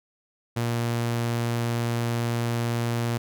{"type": "tone", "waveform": "sawtooth", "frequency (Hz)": 117.8, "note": "A#2", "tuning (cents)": 19, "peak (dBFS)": -20, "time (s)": [0.56, 3.18], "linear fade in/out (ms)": 10, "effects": []}